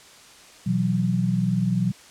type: chord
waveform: sine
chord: B suspended fourth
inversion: none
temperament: just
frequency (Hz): 123.47 / 164.63 / 185.21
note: B2 / E3 / F#3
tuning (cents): 0 / -2 / +2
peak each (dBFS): -25 / -26 / -22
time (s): 0.66-1.92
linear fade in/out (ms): 10
effects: white hiss -48 dBFS RMS until 2.1 s + low-pass 8000 Hz 12 dB/octave